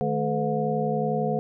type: tone cluster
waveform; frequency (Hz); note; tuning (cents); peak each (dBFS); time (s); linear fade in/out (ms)
sine; 154.6 / 216.9 / 433.8 / 505 / 718; D#3 / A3 / A4 / B4 / F5; -11 / -25 / -25 / +39 / +48; -29; 0.01-1.39; 0
effects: none